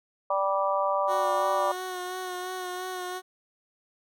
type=harmonic tone; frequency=195.2 Hz; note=G3; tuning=7 cents flat; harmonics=3 / 4 / 5 / 6; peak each=-27 / -31 / -29 / -29 dBFS; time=0.3-1.72 s; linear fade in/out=5 ms
type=tone with vibrato; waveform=15% pulse; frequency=366.1 Hz; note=F#4; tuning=18 cents flat; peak=-26 dBFS; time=1.07-3.22 s; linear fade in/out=50 ms; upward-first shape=sine; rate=2.9 Hz; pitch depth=25 cents each way
effects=none